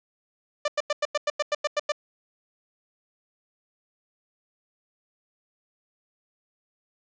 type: tone bursts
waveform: sawtooth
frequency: 593 Hz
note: D5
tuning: 17 cents sharp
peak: -18 dBFS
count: 11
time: 0.65-1.921 s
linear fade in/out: 5 ms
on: 31 ms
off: 93 ms
effects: resampled to 16000 Hz + 8-bit